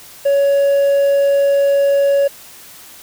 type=tone with hard clipping; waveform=triangle; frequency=560 Hz; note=C#5; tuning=18 cents sharp; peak=-11 dBFS; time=0.25-2.28 s; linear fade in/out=10 ms; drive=5 dB; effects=white hiss -39 dBFS RMS until 3.02 s